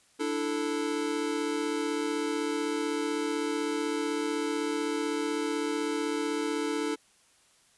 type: chord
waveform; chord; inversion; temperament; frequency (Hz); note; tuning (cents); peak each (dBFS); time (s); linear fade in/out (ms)
square; D suspended second; none; equal; 293.7 / 329.6 / 440; D4 / E4 / A4; 0 / 0 / 0; -33 / -35 / -33; 0.19-6.96; 20
effects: white hiss -63 dBFS RMS until 7.77 s + resampled to 24000 Hz